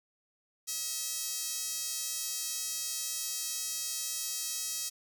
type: tone with high-pass filter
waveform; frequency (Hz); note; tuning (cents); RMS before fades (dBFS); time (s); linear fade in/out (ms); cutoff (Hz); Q
sawtooth; 643; E5; -43; -36; 0.67-4.9; 20; 6000; 1.5
effects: none